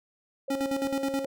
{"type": "tone", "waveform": "sine", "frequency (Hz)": 541, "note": "C#5", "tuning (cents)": -42, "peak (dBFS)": -31, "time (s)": [0.48, 1.26], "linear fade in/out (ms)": 5}
{"type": "tone with tremolo", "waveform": "square", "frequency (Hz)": 275, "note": "C#4", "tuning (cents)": -14, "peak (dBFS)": -27, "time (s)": [0.5, 1.25], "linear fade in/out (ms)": 5, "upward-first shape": "square", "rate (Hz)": 9.4, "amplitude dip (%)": 70}
{"type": "clicks", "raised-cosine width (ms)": 2, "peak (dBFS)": -32, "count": 2, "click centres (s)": [0.608, 0.852]}
{"effects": []}